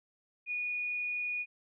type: tone with frequency modulation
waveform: sine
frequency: 2457 Hz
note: D#7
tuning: 22 cents flat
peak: -32 dBFS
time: 0.46-1.46 s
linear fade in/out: 50 ms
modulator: 24 Hz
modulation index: 0.26
effects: none